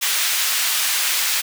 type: high-pass noise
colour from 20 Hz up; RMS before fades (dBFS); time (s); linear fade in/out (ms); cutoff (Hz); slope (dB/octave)
pink; -20; 0.01-1.42; 20; 2000; 12
effects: none